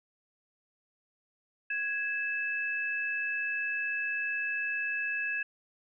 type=tone pair together; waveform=sine; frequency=1661.2 / 2617 Hz; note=G#6 / E7; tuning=0 / -13 cents; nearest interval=minor sixth; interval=787 cents; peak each=-32 / -33 dBFS; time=1.7-5.43 s; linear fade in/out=5 ms; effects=none